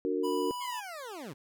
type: chord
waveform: sine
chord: D augmented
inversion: none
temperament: just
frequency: 293.7 / 367.1 / 458.9 Hz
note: D4 / F#4 / A#4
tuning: 0 / -14 / -27 cents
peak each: -33 / -32 / -32 dBFS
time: 0.05-0.51 s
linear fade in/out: 0 ms
type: tone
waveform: square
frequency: 986 Hz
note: B5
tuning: 3 cents flat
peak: -36 dBFS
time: 0.23-0.81 s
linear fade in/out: 20 ms
type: linear sweep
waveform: 20% pulse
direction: down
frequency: 1108.7 to 113.2 Hz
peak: -35 dBFS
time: 0.6-1.34 s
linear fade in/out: 20 ms
effects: none